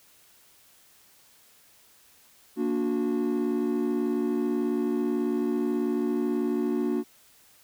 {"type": "chord", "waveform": "triangle", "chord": "Bb augmented", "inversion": "none", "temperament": "just", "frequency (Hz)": [233.1, 291.4, 364.2], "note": ["Bb3", "D4", "F#4"], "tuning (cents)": [0, -13, -27], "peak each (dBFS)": -26, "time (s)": [2.56, 7.04], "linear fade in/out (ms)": 50, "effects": ["tanh soft clip ceiling -16 dBFS", "white hiss -58 dBFS RMS until 7.63 s"]}